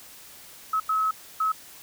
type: tone bursts at uneven times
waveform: sine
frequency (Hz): 1287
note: E6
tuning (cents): -42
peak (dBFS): -21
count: 3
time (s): 0.73-0.8 / 0.89-1.11 / 1.4-1.52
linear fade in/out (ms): 5
effects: white hiss -47 dBFS RMS until 1.82 s